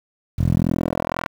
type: tone with band-pass filter sweep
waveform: 10% pulse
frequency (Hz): 42.03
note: E1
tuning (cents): +34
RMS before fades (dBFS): -21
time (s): 0.38-1.28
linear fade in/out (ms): 10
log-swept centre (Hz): 91 to 1500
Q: 1.3
effects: 7-bit